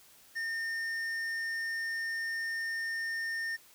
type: tone with tanh clipping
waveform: sine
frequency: 1820 Hz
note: A#6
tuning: 42 cents flat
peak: -34 dBFS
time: 0.35-3.57 s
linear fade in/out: 20 ms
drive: 9 dB
effects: white hiss -59 dBFS RMS until 3.74 s